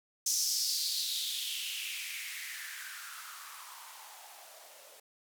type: noise with band-pass filter sweep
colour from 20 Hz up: violet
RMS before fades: -38 dBFS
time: 0.26-5 s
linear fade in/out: 5 ms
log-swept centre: 6000 to 530 Hz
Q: 4.7
effects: none